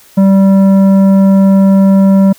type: tone with tanh clipping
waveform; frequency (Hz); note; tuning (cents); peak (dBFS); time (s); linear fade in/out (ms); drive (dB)
triangle; 194.2; G3; -16; -5; 0.17-2.33; 10; 14
effects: white hiss -42 dBFS RMS until 2.38 s